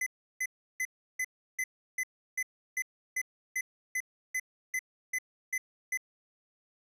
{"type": "tone bursts", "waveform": "square", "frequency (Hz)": 2027, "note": "B6", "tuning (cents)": 45, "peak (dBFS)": -30, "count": 16, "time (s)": [0.01, 5.974], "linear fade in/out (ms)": 5, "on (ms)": 54, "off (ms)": 340, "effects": ["resampled to 32000 Hz", "12-bit"]}